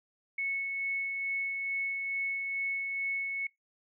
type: tone with tremolo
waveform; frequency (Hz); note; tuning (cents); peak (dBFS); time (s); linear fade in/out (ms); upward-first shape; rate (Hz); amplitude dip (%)
sine; 2204; C#7; -11; -29; 0.38-3.47; 5; sine; 2.3; 30
effects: noise-tail reverb RT60 0.2 s tail -26 dB re dry